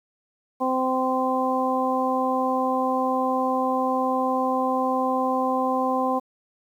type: harmonic tone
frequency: 258.9 Hz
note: C4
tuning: 18 cents flat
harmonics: 1 / 2 / 3 / 4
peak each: -26 / -26 / -26 / -26 dBFS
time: 0.6-6.2 s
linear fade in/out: 20 ms
effects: 9-bit